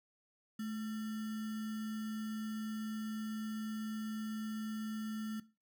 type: tone with sample-and-hold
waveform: sine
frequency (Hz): 217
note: A3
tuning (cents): -24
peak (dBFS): -37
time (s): 0.59-5.4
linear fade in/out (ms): 5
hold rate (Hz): 1575
effects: noise-tail reverb RT60 0.3 s tail -18 dB re dry